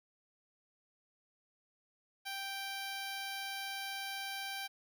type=tone; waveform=10% pulse; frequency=784 Hz; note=G5; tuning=in tune; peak=-31 dBFS; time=2.25-4.68 s; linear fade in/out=20 ms; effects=none